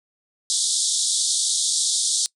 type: band-pass noise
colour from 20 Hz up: white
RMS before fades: -22 dBFS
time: 0.5-2.26 s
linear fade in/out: 0 ms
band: 3400 to 9600 Hz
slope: 96 dB/octave
effects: noise-tail reverb RT60 0.1 s tail -23 dB re dry

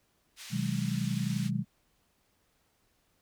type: band-pass noise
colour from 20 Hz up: pink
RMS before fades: -46 dBFS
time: 0.36-1.51 s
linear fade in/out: 50 ms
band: 2300 to 8600 Hz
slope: 12 dB/octave
type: chord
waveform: sine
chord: G# minor seventh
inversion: first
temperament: just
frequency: 124.59 / 155.74 / 186.89 / 207.7 Hz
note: B2 / D#3 / F#3 / G#3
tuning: +16 / +2 / +18 / 0 cents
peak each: -34 dBFS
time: 0.5-1.65 s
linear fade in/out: 50 ms
effects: pink hiss -72 dBFS RMS until 3.21 s

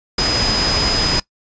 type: tone in noise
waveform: sine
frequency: 5000 Hz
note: D#8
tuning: 8 cents sharp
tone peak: -17 dBFS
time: 0.18-1.2 s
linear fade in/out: 5 ms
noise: pink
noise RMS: -19 dBFS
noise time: 0.18-1.2 s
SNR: -1 dB
effects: noise-tail reverb RT60 0.1 s tail -20 dB re dry + resampled to 16000 Hz

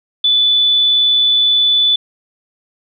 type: tone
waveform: sine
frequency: 3481 Hz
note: A7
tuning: 19 cents flat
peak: -9 dBFS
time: 0.24-1.96 s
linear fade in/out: 5 ms
effects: none

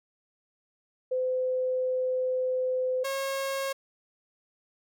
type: tone pair in turn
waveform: sine / sawtooth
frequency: 511 / 543.5 Hz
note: C5 / C#5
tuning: -41 / -34 cents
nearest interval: minor second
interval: 107 cents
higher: second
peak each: -25 dBFS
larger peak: neither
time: 1.11-3.04 / 3.04-3.73 s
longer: first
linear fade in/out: 10 ms
effects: none

